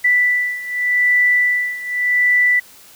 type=beating tone pair; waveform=sine; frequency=1975.5 / 1976.35 Hz; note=B6 / B6; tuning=0 / +1 cents; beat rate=0.85 Hz; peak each=-15 / -18 dBFS; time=0.04-2.6 s; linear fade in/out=10 ms; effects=white hiss -44 dBFS RMS until 2.95 s